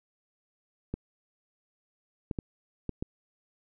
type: clicks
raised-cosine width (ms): 3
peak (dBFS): -19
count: 5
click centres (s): 0.94 / 2.312 / 2.388 / 2.893 / 3.025
effects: none